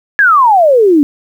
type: exponential sweep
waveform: sine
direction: down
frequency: 1714 to 277.2 Hz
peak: -4 dBFS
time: 0.19-1.03 s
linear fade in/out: 0 ms
effects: 7-bit